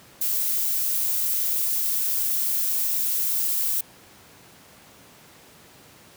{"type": "noise", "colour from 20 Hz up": "violet", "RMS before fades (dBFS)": -24, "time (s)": [0.21, 3.81], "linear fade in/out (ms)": 5, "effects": ["pink hiss -50 dBFS RMS until 6.16 s", "high-pass 100 Hz 12 dB/octave"]}